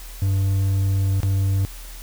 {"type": "tone with dropouts", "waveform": "triangle", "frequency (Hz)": 97.1, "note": "G2", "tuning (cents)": -16, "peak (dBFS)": -15, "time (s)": [0.22, 1.65], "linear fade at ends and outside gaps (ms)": 0, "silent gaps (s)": [1.204, 1.232], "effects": ["added 40 Hz sine -35 dBFS peak until 2.02 s", "white hiss -42 dBFS RMS until 2.02 s"]}